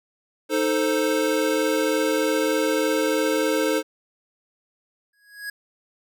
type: chord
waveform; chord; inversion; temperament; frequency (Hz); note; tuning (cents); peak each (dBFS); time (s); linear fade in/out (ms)
square; A diminished; second; equal; 311.1 / 440 / 523.3; Eb4 / A4 / C5; 0 / 0 / 0; -25; 0.49-3.83; 50
type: tone with exponential growth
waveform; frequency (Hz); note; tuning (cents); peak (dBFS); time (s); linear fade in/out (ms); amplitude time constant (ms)
square; 1661.2; G#6; 0; -28; 5.13-5.5; 5; 79
effects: none